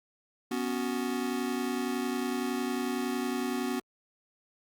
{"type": "chord", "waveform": "square", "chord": "B suspended second", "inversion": "none", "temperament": "just", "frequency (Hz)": [246.9, 277.8, 370.4], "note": ["B3", "C#4", "F#4"], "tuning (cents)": [0, 4, 2], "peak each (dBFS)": [-33, -36, -36], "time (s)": [0.51, 3.8], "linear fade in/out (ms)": 5, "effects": ["Opus 48 kbps"]}